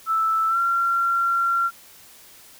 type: tone with pitch glide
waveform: sine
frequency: 1318.5 to 1372.1 Hz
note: E6 to F6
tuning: 0 to -31 cents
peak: -18 dBFS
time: 0.06-1.71 s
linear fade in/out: 50 ms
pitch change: +69 cents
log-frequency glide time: 0.48-0.58 s
effects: white hiss -48 dBFS RMS until 2.59 s